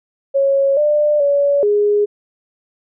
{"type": "tone with pitch steps", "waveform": "sine", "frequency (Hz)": [550, 596, 568, 413.7], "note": ["C#5", "D5", "C#5", "G#4"], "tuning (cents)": [-14, 25, 42, -7], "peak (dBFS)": -11, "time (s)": [0.34, 2.06], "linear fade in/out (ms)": 20, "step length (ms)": 430, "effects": []}